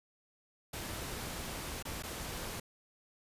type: noise with dropouts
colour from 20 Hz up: pink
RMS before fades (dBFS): -41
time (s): 0.73-2.6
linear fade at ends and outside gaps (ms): 5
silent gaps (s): 1.826-1.851 / 2.025-2.034
effects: resampled to 32000 Hz